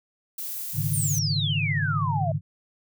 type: noise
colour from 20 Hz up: violet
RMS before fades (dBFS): -33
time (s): 0.38-1.19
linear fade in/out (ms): 5
type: chord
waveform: sine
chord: Ab suspended fourth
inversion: none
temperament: equal with one note detuned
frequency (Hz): 103.83 / 140.2 / 155.56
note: Ab2 / Db3 / Eb3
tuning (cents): 0 / +20 / 0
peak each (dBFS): -28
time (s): 0.73-2.41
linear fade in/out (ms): 50
type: exponential sweep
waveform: sine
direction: down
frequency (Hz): 9670 to 624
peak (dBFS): -26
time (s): 0.93-2.32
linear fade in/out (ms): 5
effects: none

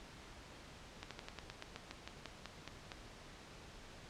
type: slowing click train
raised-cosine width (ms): 0.2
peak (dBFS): -27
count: 14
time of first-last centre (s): 1.03-2.918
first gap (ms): 77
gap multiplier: 1.1
effects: pink hiss -55 dBFS RMS until 4.09 s + low-pass 6000 Hz 12 dB/octave

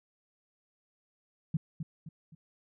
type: tone with echo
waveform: sine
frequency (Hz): 159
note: D#3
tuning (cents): +38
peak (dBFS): -25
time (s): 1.54-1.57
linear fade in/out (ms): 5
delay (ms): 260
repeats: 3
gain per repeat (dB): -8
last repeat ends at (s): 2.35
effects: none

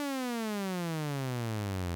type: exponential sweep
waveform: sawtooth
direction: down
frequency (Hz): 293.7 to 83.7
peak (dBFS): -28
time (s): 0-1.95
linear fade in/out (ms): 0
effects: none

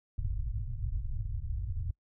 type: low-pass noise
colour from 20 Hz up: pink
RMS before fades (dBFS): -34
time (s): 0.18-1.91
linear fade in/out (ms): 2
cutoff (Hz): 120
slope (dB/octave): 48
effects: noise-tail reverb RT60 0.1 s tail -24 dB re dry

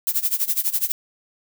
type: noise with tremolo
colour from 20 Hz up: violet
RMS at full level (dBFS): -19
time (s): 0.07-0.92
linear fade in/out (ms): 0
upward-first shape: sine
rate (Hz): 12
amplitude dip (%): 90
effects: none

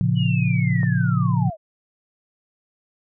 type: chord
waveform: sine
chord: Bb minor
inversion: none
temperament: equal with one note detuned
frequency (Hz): 114.54 / 138.59 / 174.61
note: Bb2 / Db3 / F3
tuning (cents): -30 / 0 / 0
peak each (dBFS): -21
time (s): 0.01-1.5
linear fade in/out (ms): 0
type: linear sweep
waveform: sine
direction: down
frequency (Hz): 2977 to 599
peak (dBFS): -29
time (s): 0.15-1.57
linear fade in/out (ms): 50
type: click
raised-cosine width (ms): 1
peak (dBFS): -22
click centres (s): 0.832
effects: none

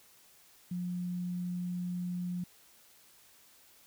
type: tone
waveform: sine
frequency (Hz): 178.2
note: F3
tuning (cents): +35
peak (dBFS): -33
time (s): 0.71-2.44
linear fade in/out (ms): 5
effects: white hiss -61 dBFS RMS until 3.86 s

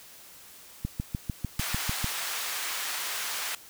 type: click train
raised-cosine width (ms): 5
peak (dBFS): -17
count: 9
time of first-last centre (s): 0.85-2.044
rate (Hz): 6.7
type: high-pass noise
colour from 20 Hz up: pink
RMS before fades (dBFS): -33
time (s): 1.59-3.55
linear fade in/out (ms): 2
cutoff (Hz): 1200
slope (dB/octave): 12
effects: white hiss -50 dBFS RMS until 3.69 s

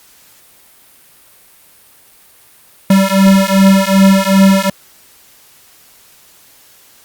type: beating tone pair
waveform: square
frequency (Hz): 192.5 / 195.1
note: G3 / G3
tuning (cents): -31 / -8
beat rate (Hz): 2.6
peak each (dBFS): -10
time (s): 2.9-4.7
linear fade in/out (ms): 5
effects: white hiss -45 dBFS RMS until 7.04 s + Opus 48 kbps

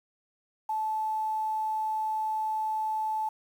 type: tone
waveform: sine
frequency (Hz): 870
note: A5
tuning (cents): -20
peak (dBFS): -27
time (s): 0.69-3.29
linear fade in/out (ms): 5
effects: 9-bit

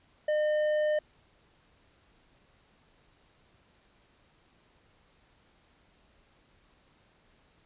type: tone with tanh clipping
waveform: sine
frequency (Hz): 607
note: D#5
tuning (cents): -43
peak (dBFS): -26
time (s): 0.28-0.99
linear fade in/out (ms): 5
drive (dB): 8
effects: pink hiss -65 dBFS RMS until 7.65 s + resampled to 8000 Hz

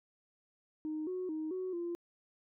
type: tone with pitch steps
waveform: sine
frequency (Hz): 309.4 / 367.5 / 312.8 / 371.2 / 344.6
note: D#4 / F#4 / D#4 / F#4 / F4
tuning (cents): -10 / -12 / +9 / +6 / -23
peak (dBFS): -34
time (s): 0.85-1.95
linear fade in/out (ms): 0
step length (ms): 220
effects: tanh soft clip ceiling -31 dBFS

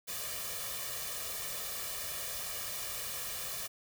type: noise with comb filter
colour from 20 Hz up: white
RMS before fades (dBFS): -39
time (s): 0.07-3.68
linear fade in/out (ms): 20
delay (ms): 1.7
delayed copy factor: +0.75
effects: none

